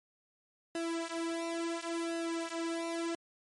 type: tone with flanger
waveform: sawtooth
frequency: 333.7 Hz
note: E4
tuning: 21 cents sharp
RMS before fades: -36 dBFS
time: 0.75-3.15 s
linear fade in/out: 2 ms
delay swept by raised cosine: 0.88 to 5.38 ms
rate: 0.71 Hz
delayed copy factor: -0.95
effects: MP3 48 kbps